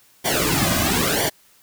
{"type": "noise with flanger", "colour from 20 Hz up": "pink", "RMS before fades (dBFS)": -20, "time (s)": [0.24, 1.3], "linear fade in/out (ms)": 20, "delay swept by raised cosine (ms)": [0.76, 2.26], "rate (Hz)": 1, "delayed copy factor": -0.9, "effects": ["white hiss -55 dBFS RMS until 1.62 s"]}